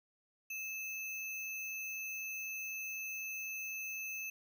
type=tone with sample-and-hold; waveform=sine; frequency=2608 Hz; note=E7; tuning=19 cents flat; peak=-39 dBFS; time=0.5-4.3 s; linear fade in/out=5 ms; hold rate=8820 Hz; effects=none